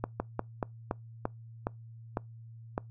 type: slowing click train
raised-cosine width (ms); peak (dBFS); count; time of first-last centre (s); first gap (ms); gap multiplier
1; -16; 9; 0.04-2.779; 160; 1.21
effects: noise-tail reverb RT60 0.2 s tail -25 dB re dry + added 114 Hz sine -46 dBFS peak until 2.9 s